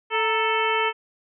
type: harmonic tone with a mistuned harmonic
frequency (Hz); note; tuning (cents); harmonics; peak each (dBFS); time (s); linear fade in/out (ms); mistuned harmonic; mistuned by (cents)
440; A4; 0; 1 / 2 / 3 / 4 / 5 / 6 / 7; -26 / -25 / -27 / -31 / -28 / -29 / -31; 0.1-0.93; 50; 2; +80
effects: none